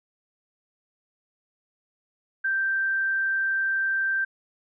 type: tone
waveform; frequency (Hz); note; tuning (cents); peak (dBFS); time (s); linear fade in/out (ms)
sine; 1568; G6; 0; -22; 2.44-4.25; 10
effects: none